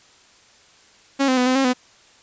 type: tone with pitch steps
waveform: sawtooth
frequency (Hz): 274.9 / 257.9 / 250.1 / 256.7 / 269.5 / 251.3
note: C#4 / C4 / B3 / C4 / C#4 / B3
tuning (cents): -14 / -25 / +22 / -33 / -49 / +30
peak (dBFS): -12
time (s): 1.19-1.736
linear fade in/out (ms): 20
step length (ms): 91
effects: white hiss -52 dBFS RMS until 2.22 s + resampled to 16000 Hz